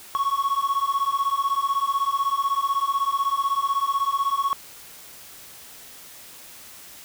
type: beating tone pair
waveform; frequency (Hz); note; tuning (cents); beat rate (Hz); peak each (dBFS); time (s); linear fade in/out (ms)
triangle; 1100 / 1116; C#6 / C#6; -14 / +11; 16; -22; 0.15-4.53; 0
effects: white hiss -44 dBFS RMS until 7.04 s